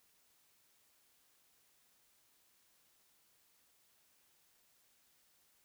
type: silence
effects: white hiss -72 dBFS RMS until 5.64 s